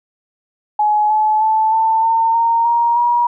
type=tone with pitch steps; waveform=sine; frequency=844 / 859.2 / 874.8 / 890.6 / 906.7 / 923.1 / 939.7 / 956.7 Hz; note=G#5 / A5 / A5 / A5 / A#5 / A#5 / A#5 / A#5; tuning=+28 / -41 / -10 / +21 / -48 / -17 / +14 / +45 cents; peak=-11 dBFS; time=0.79-3.27 s; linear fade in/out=5 ms; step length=310 ms; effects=none